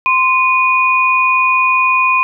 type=tone pair together; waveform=sine; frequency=1039 / 2465 Hz; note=C6 / D#7; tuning=-12 / -17 cents; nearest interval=octave + minor third; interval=1495 cents; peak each=-12 dBFS; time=0.06-2.23 s; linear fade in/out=0 ms; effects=none